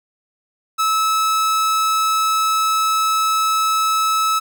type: tone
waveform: 45% pulse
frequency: 1300 Hz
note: E6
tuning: 24 cents flat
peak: -15 dBFS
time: 0.78-4.4 s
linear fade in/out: 20 ms
effects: none